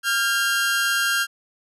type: tone pair together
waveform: sawtooth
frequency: 1392 / 1610 Hz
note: F6 / G6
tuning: -6 / +46 cents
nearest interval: minor third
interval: 252 cents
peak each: -19 / -18 dBFS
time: 0.03-1.27 s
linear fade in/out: 50 ms
effects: resampled to 32000 Hz